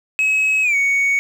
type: tone with pitch glide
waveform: sine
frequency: 2562 to 2230 Hz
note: E7 to C#7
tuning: -50 to +10 cents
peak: -11 dBFS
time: 0.19-1.19 s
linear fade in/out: 0 ms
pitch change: -240 cents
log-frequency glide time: 0.63-0.76 s
effects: tanh soft clip ceiling -13 dBFS + 7-bit